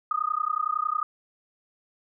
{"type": "tone with amplitude modulation", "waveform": "sine", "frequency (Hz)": 1238, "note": "D#6", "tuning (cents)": -9, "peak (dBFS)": -20, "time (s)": [0.11, 1.03], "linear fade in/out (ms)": 2, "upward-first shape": "sine", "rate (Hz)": 30.9, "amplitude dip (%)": 100, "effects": []}